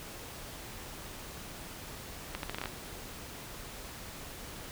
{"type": "accelerating click train", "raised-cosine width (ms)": 0.3, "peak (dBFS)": -19, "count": 8, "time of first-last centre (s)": [2.35, 2.657], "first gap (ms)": 82, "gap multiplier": 0.78, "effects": ["pink hiss -45 dBFS RMS until 4.71 s"]}